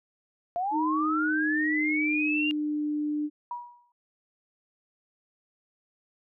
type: linear sweep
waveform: sine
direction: up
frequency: 680 to 2820 Hz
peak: -26 dBFS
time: 0.56-2.51 s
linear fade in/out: 0 ms
type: tone with pitch glide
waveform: sine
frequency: 310.3 to 298.5 Hz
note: D#4 to D4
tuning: -5 to +28 cents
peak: -26 dBFS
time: 0.71-3.3 s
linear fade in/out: 50 ms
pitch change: -67 cents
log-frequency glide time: 1.04-2.83 s
type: tone with exponential decay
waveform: sine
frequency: 964 Hz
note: B5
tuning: 42 cents flat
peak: -29 dBFS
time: 3.51-3.92 s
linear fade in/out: 2 ms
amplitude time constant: 89 ms
effects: none